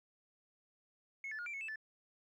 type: tone with pitch steps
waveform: sine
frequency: 2185 / 1744 / 1430 / 2350 / 2197 / 2634 / 1750 Hz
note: C#7 / A6 / F6 / D7 / C#7 / E7 / A6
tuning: -26 / -16 / +41 / +1 / -16 / -2 / -10 cents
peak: -39 dBFS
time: 1.24-1.758 s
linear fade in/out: 2 ms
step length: 74 ms
effects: tanh soft clip ceiling -38 dBFS + 13-bit